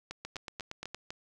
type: two click trains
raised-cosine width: 0.2 ms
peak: -22 / -22 dBFS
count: 7 / 5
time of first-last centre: 0.25-0.946 / 0.11-1.105 s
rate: 8.62 / 4.02 Hz
effects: none